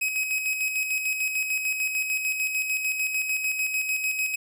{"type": "tone with tremolo", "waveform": "45% pulse", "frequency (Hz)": 2539, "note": "D#7", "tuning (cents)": 34, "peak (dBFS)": -23, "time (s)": [0.01, 4.36], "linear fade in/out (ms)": 10, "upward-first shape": "square", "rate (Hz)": 6.7, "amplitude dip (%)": 45, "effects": []}